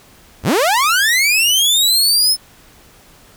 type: linear sweep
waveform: sawtooth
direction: up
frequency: 45 to 5274 Hz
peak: -8 dBFS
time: 0.43-2.37 s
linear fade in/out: 50 ms
effects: pink hiss -46 dBFS RMS until 3.36 s